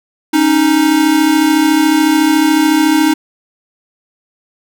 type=tone pair together; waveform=square; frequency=277.2 / 311.1 Hz; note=C#4 / D#4; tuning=0 / 0 cents; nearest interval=major second; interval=200 cents; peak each=-15 / -10 dBFS; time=0.33-3.14 s; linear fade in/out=10 ms; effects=none